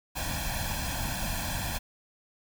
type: noise with comb filter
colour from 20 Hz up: pink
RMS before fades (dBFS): -32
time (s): 0.15-1.79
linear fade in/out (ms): 20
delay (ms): 1.2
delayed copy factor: +1
effects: none